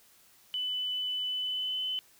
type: tone with pitch glide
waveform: sine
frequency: 2998 to 3029 Hz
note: F#7 to F#7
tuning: +22 to +40 cents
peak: -30 dBFS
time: 0.54-1.99 s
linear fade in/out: 0 ms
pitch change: +18 cents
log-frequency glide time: 1.32-1.82 s
effects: white hiss -61 dBFS RMS until 2.19 s